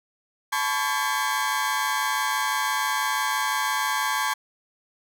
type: tone cluster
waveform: 35% pulse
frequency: 869 / 1016 / 1122 / 1613 Hz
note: A5 / B5 / C#6 / G6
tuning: -22 / +49 / +21 / +49 cents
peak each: -27 dBFS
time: 0.52-4.34 s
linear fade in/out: 10 ms
effects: none